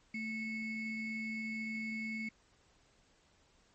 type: ring-modulated tone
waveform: triangle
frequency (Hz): 1208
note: D6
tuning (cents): +48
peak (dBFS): -32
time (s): 0.14-2.29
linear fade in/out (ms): 5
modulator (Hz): 987
effects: pink hiss -69 dBFS RMS until 3.74 s + MP3 32 kbps